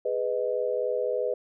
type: chord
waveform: sine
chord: G# minor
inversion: none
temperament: just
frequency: 415.3 / 498.4 / 623 Hz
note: G#4 / B4 / D#5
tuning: 0 / +16 / +2 cents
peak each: -31 / -27 / -31 dBFS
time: 0.05-1.34 s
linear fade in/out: 5 ms
effects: none